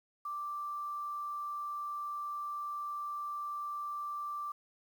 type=tone with quantisation; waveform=sine; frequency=1174.7 Hz; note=D6; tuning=in tune; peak=-36 dBFS; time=0.25-4.52 s; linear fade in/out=5 ms; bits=10; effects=none